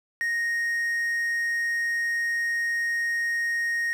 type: tone with quantisation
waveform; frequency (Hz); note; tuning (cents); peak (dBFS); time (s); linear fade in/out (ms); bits
triangle; 1864.7; A#6; 0; -22; 0.21-3.93; 0; 8
effects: none